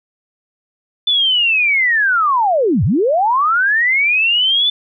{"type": "linear two-way sweep", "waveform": "sine", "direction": "down then up", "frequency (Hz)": [3518, 79.7, 3518], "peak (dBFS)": -11, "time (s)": [1.07, 4.7], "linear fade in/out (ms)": 5, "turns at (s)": 2.84, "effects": []}